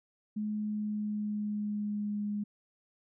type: tone with pitch glide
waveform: sine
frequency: 211.7 to 207 Hz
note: G#3 to G#3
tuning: +33 to -5 cents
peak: -31 dBFS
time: 0.36-2.44 s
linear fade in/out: 10 ms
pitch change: -38 cents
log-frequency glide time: 0.53-2.24 s
effects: none